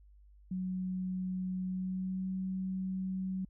sine tone with pitch glide, 185 to 188.02 Hz, F#3 to F#3, 0 to +28 cents, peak -33 dBFS, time 0.51-3.45 s, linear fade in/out 5 ms, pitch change +28 cents, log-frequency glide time 1.65-2.3 s, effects added 50 Hz sine -56 dBFS peak until 3.49 s

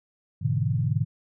sine chord, E dominant seventh, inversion first, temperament equal, 103.83 / 123.47 / 146.83 / 164.81 Hz, G#2 / B2 / D3 / E3, 0 / 0 / 0 / 0 cents, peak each -27 / -26 / -27 / -32 dBFS, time 0.41-1.05 s, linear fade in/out 20 ms, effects none

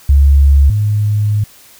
sine tone pair in turn, 70 / 104.88 Hz, C#2 / G#2, +18 / +17 cents, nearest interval perfect fifth, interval 699 cents, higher second, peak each -4 / -10 dBFS, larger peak first, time 0.09-0.7 / 0.7-1.44 s, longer second, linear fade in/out 5 ms, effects white hiss -42 dBFS RMS until 1.79 s

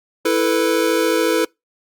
square chord, E suspended fourth, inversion none, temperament equal, 329.6 / 440 / 493.9 Hz, E4 / A4 / B4, 0 / 0 / 0 cents, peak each -20 dBFS, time 0.25-1.45 s, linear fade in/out 5 ms, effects noise-tail reverb RT60 0.2 s tail -26 dB re dry + Opus 48 kbps

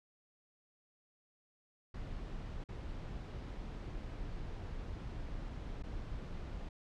brown noise with dropouts, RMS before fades -43 dBFS, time 1.94-6.69 s, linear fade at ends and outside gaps 5 ms, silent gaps 2.64-2.687 / 5.825-5.835 s, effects low-pass 5000 Hz 12 dB/octave

